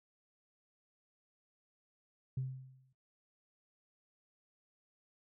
sine tone with exponential decay, 130.81 Hz, C3, in tune, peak -31 dBFS, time 2.37-2.93 s, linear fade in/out 5 ms, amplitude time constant 120 ms, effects noise-tail reverb RT60 0.2 s tail -20 dB re dry + tanh soft clip ceiling -29 dBFS

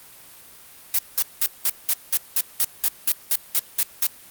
blue noise bursts, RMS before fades -19 dBFS, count 14, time 0.94-4.068 s, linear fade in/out 2 ms, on 47 ms, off 190 ms, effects white hiss -46 dBFS RMS until 4.3 s + Opus 32 kbps

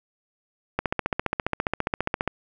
click train, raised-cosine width 0.5 ms, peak -8 dBFS, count 23, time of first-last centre 0.79-2.276 s, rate 14.8 Hz, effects none

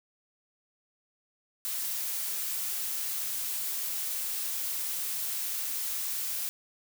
blue noise, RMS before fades -33 dBFS, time 1.65-6.49 s, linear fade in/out 0 ms, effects none

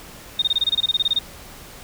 sine tone bursts, 3686 Hz, A#7, 20 cents flat, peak -15 dBFS, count 15, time 0.39-1.19 s, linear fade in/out 5 ms, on 30 ms, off 25 ms, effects pink hiss -41 dBFS RMS until 1.83 s

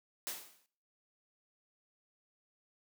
white noise with exponential decay, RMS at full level -37 dBFS, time 0.27-0.66 s, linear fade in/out 0 ms, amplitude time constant 84 ms, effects noise-tail reverb RT60 0.5 s tail -18 dB re dry + high-pass 200 Hz 12 dB/octave

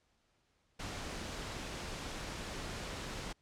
pink noise, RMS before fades -42 dBFS, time 0.79-3.33 s, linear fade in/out 10 ms, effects pink hiss -75 dBFS RMS until 3.41 s + low-pass 7000 Hz 12 dB/octave

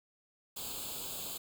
white noise with comb filter, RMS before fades -41 dBFS, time 0.56-1.38 s, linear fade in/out 10 ms, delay 0.26 ms, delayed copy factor +0.85, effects none

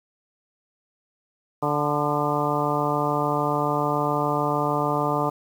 harmonic tone with a mistuned harmonic, 146.83 Hz, D3, in tune, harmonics 1 / 2 / 3 / 4 / 5 / 6 / 7 / 8, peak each -29 / -29 / -29 / -29 / -29 / -29 / -29 / -29 dBFS, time 1.62-5.3 s, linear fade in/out 10 ms, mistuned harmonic 8, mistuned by +38 cents, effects 8-bit

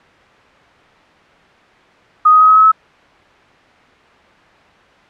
sine tone with pitch steps, 1244.5 / 1254.6 / 1264.8 / 1275.1 / 1285.4 / 1295.9 Hz, D#6 / D#6 / D#6 / D#6 / E6 / E6, 0 / +14 / +28 / +42 / -44 / -30 cents, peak -4 dBFS, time 2.25-2.718 s, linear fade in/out 10 ms, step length 78 ms, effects white hiss -46 dBFS RMS until 5.09 s + low-pass 2000 Hz 12 dB/octave

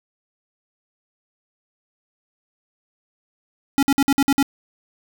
square tone bursts, 277.2 Hz, C#4, in tune, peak -14 dBFS, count 7, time 3.78-4.427 s, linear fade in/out 0 ms, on 47 ms, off 53 ms, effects none

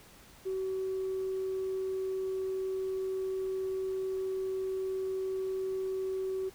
sine tone, 379.3 Hz, F#4, 43 cents sharp, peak -30 dBFS, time 0.45-6.5 s, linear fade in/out 20 ms, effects tanh soft clip ceiling -27 dBFS + pink hiss -56 dBFS RMS until 6.54 s

